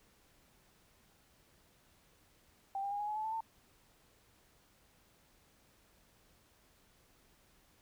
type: tone with pitch steps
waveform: sine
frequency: 785 / 800.1 / 815.5 / 831.2 / 847.2 / 863.5 / 880.1 / 897.1 Hz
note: G5 / G5 / G#5 / G#5 / G#5 / A5 / A5 / A5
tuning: +2 / +35 / -32 / +1 / +34 / -33 / 0 / +33 cents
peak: -35 dBFS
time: 2.75-3.406 s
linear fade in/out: 2 ms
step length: 82 ms
effects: pink hiss -68 dBFS RMS until 7.81 s